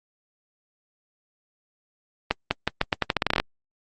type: accelerating click train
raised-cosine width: 0.3 ms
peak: -4 dBFS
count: 15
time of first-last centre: 2.31-3.4 s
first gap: 200 ms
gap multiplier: 0.83
effects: Opus 24 kbps